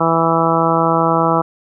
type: harmonic tone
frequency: 164.81 Hz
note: E3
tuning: in tune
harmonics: 1 / 2 / 3 / 4 / 5 / 6 / 7 / 8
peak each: -20 / -20 / -20 / -20 / -20 / -20 / -20 / -20 dBFS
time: 0-1.42 s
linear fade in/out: 10 ms
effects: none